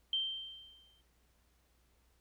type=tone with exponential decay; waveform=sine; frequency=3136 Hz; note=G7; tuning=in tune; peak=-29 dBFS; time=0.13-1.01 s; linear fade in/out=2 ms; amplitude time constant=190 ms; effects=added 60 Hz sine -70 dBFS peak until 2.2 s + pink hiss -74 dBFS RMS until 2.2 s